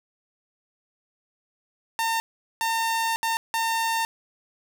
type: tone bursts at uneven times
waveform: sawtooth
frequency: 908 Hz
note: A#5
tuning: 46 cents flat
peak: -19 dBFS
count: 4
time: 1.99-2.2 / 2.61-3.16 / 3.23-3.37 / 3.54-4.05 s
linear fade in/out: 0 ms
effects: none